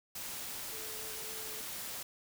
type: tone in noise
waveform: sine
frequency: 437.1 Hz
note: A4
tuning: 11 cents flat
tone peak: -51 dBFS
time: 0.72-1.61 s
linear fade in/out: 5 ms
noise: white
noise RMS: -42 dBFS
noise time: 0.15-2.03 s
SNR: -12 dB
effects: none